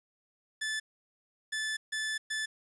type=tone bursts at uneven times; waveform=sawtooth; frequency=1744 Hz; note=A6; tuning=16 cents flat; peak=-28 dBFS; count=4; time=0.61-0.8 / 1.52-1.77 / 1.92-2.18 / 2.3-2.46 s; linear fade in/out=10 ms; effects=resampled to 24000 Hz + 10-bit